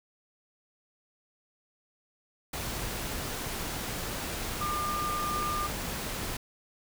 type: tone in noise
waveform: sine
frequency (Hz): 1200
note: D6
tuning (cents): +37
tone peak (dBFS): -30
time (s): 4.61-5.67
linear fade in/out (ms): 5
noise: pink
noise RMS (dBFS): -35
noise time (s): 2.53-6.37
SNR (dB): +2
effects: none